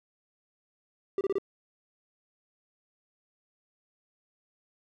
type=tone bursts; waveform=triangle; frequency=392 Hz; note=G4; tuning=in tune; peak=-23 dBFS; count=4; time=1.18-1.384 s; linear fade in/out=2 ms; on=30 ms; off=28 ms; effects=none